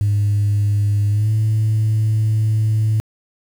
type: tone with pitch glide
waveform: sine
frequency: 102.8 to 108.85 Hz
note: G#2 to A2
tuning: -17 to -18 cents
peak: -12 dBFS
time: 0.01-3 s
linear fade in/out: 0 ms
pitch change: +99 cents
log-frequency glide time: 1.1-1.31 s
effects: tanh soft clip ceiling -11 dBFS + 7-bit